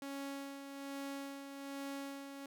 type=tone with tremolo; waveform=sawtooth; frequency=277.2 Hz; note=C#4; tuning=in tune; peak=-37 dBFS; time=0.02-2.46 s; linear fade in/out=2 ms; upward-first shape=sine; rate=1.2 Hz; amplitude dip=50%; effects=none